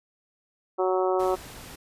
harmonic tone, 185.8 Hz, F#3, 7 cents sharp, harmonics 2 / 3 / 4 / 5 / 6 / 7, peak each -24 / -28 / -29 / -33 / -34 / -35 dBFS, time 0.78-1.36 s, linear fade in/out 20 ms
pink noise, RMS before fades -43 dBFS, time 1.19-1.76 s, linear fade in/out 10 ms
effects resampled to 32000 Hz

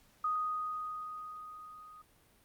sine tone with level ramp, 1244.5 Hz, D#6, in tune, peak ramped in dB -29 to -51 dBFS, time 0.24-2.02 s, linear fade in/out 5 ms, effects pink hiss -66 dBFS RMS until 2.44 s + Opus 48 kbps

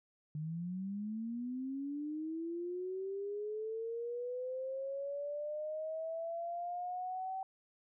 sine linear sweep, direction up, 149.2 to 768 Hz, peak -37 dBFS, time 0.35-7.43 s, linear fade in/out 2 ms, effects none

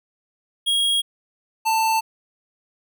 square tone pair in turn, 3285 / 888.9 Hz, G#7 / A5, -20 / +17 cents, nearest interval octave + major seventh, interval 2263 cents, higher first, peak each -18 dBFS, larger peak neither, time 0.66-1.02 / 1.65-2.01 s, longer neither, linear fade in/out 20 ms, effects none

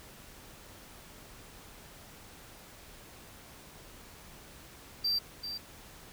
triangle tone with echo, 4693 Hz, D8, 2 cents flat, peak -26 dBFS, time 5.04-5.19 s, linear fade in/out 10 ms, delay 390 ms, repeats 1, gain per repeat -9 dB, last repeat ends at 5.58 s, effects pink hiss -52 dBFS RMS until 6.12 s

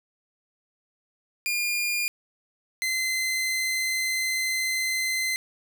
sawtooth tone pair in turn, 2416 / 2061 Hz, D7 / C7, +48 / -27 cents, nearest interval minor third, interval 275 cents, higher first, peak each -21 dBFS, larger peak neither, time 1.46-2.08 / 2.82-5.36 s, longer second, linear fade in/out 0 ms, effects none

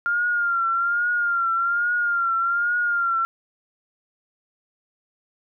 sine tone with vibrato, 1396.9 Hz, F6, in tune, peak -19 dBFS, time 0.06-3.25 s, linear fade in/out 0 ms, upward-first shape triangle, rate 1.2 Hz, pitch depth 65 cents each way, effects none

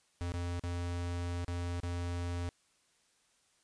square tone with dropouts, 87.31 Hz, F2, in tune, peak -35 dBFS, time 0.21-2.49 s, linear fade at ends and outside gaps 0 ms, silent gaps 0.32-0.339 / 0.595-0.637 / 1.446-1.481 / 1.801-1.833 s, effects white hiss -71 dBFS RMS until 3.63 s + resampled to 22050 Hz

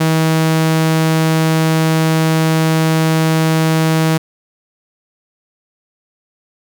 sawtooth tone, 160 Hz, D#3, 49 cents sharp, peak -7 dBFS, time 0-4.18 s, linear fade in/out 10 ms, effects none

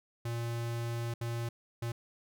square tone bursts at uneven times, 117.3 Hz, A#2, 11 cents sharp, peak -34 dBFS, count 3, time 0.25-1.14 / 1.21-1.49 / 1.82-1.92 s, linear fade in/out 5 ms, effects none

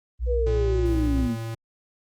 sine tone, 60.1 Hz, B1, 46 cents flat, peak -22 dBFS, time 0.19-1.29 s, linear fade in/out 50 ms
sine linear sweep, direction down, 498.8 to 220 Hz, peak -23 dBFS, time 0.26-1.37 s, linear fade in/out 50 ms
square tone with pitch glide, 114.3 to 113.51 Hz, A#2 to A#2, -34 to -46 cents, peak -30 dBFS, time 0.46-1.55 s, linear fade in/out 10 ms, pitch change -12 cents, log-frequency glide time 0.76-0.85 s
effects Opus 24 kbps

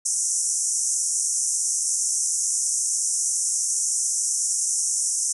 pink band-pass noise, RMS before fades -24 dBFS, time 0.05-5.33 s, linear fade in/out 10 ms, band 5700 to 10000 Hz, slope 96 dB/octave, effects none

